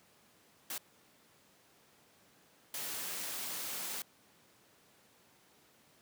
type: noise bursts at uneven times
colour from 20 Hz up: white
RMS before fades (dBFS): -40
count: 2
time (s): 0.7-0.78 / 2.74-4.02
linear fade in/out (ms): 2
effects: pink hiss -65 dBFS RMS until 6.01 s + high-pass 150 Hz 12 dB/octave